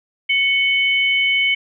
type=tone pair together; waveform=sine; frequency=2217 / 3035 Hz; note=C#7 / F#7; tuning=0 / +43 cents; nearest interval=perfect fourth; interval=543 cents; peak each=-15 / -20 dBFS; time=0.29-1.55 s; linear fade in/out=10 ms; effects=none